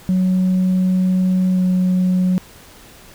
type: tone with pitch glide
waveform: sine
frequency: 185 to 183.3 Hz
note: F#3 to F#3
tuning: 0 to -16 cents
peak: -11 dBFS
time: 0.09-2.38 s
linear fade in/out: 0 ms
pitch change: -16 cents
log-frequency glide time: 1.51-1.62 s
effects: tanh soft clip ceiling -11 dBFS + pink hiss -43 dBFS RMS until 3.14 s